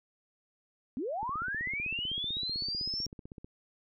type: linear sweep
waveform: sine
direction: up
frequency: 223.7 to 5588 Hz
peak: -32 dBFS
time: 0.97-3.06 s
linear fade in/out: 0 ms
type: click train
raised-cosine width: 3 ms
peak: -32 dBFS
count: 36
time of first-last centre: 1.23-3.445 s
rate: 15.8 Hz
effects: none